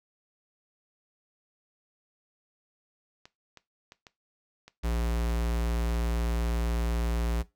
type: clicks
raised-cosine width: 0.2 ms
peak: -30 dBFS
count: 10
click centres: 3.255 / 3.573 / 3.921 / 4.068 / 4.68 / 4.835 / 5.3 / 5.895 / 5.946 / 6.484 s
type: tone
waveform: square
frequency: 58 Hz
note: A#1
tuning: 8 cents flat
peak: -27 dBFS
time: 4.83-7.43 s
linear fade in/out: 20 ms
effects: noise-tail reverb RT60 0.2 s tail -17 dB re dry